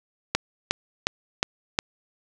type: click train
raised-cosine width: 0.2 ms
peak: -3 dBFS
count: 5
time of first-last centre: 0.35-1.789 s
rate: 2.78 Hz
effects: none